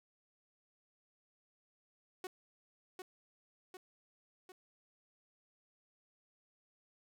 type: tone with echo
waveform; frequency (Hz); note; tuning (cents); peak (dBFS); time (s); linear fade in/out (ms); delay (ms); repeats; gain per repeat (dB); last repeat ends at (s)
sawtooth; 370; F#4; 0; -37; 2.24-2.27; 2; 750; 3; -4; 4.52
effects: none